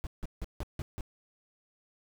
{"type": "noise bursts", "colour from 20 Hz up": "brown", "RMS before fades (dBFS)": -35, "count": 6, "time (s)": [0.04, 1.008], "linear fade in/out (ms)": 0, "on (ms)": 28, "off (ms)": 160, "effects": []}